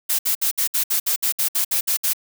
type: noise bursts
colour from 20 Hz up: blue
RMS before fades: -20 dBFS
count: 13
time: 0.09-2.134 s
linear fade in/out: 10 ms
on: 100 ms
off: 62 ms
effects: none